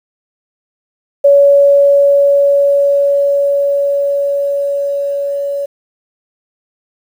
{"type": "tone with level ramp", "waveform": "sine", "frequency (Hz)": 564, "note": "C#5", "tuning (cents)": 30, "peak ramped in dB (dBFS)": [-3, -15], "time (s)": [1.24, 5.66], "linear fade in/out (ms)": 10, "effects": ["7-bit"]}